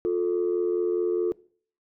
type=tone pair together; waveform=sine; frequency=354.8 / 439.6 Hz; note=F4 / A4; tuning=+27 / -2 cents; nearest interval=major third; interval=371 cents; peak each=-23 / -25 dBFS; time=0.05-1.32 s; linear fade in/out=0 ms; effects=noise-tail reverb RT60 0.5 s tail -22 dB re dry + tanh soft clip ceiling -17 dBFS